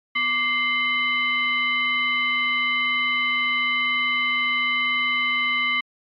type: tone with frequency modulation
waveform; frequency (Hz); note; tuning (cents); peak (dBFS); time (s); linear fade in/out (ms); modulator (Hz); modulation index
sine; 2093; C7; 0; -19; 0.15-5.81; 10; 922; 0.89
effects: MP3 64 kbps